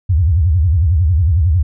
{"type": "tone with vibrato", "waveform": "sine", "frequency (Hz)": 83.1, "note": "E2", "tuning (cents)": 15, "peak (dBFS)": -9, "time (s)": [0.09, 1.63], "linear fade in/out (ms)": 10, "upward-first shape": "sine", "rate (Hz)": 11, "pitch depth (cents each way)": 260, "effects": []}